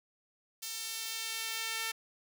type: tone with high-pass filter sweep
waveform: sawtooth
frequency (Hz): 448.9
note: A4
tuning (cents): +35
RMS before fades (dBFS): -38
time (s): 0.62-1.92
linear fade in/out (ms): 10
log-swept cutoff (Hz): 4900 to 1900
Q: 0.84
effects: none